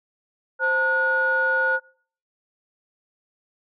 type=tone cluster; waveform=sine; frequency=523 / 899 / 1451 Hz; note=C5 / A5 / F#6; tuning=-1 / +37 / -34 cents; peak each=-25 / -28 / -19 dBFS; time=0.59-1.8 s; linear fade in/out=50 ms; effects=noise-tail reverb RT60 0.5 s tail -24 dB re dry + tanh soft clip ceiling -10 dBFS